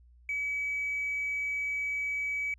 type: tone with hard clipping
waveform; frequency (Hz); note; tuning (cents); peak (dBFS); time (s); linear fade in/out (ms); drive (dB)
sine; 2282; C#7; +50; -30; 0.29-2.54; 2; 1
effects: added 60 Hz sine -55 dBFS peak until 2.58 s + resampled to 24000 Hz